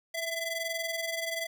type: ring-modulated tone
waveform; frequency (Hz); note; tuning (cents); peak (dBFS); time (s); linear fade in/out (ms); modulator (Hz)
sawtooth; 1339; E6; +27; -25; 0.14-1.47; 10; 680
effects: none